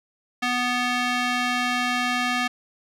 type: tone with band-pass filter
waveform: square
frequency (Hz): 246.9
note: B3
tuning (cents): 0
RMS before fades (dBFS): -24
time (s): 0.42-2.48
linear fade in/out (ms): 10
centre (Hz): 2200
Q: 0.91
effects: none